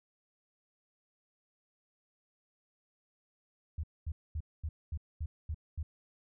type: tone bursts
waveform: sine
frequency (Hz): 77.78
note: D#2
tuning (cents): 0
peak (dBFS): -33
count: 8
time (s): 3.78-5.83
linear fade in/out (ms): 5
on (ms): 55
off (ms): 230
effects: none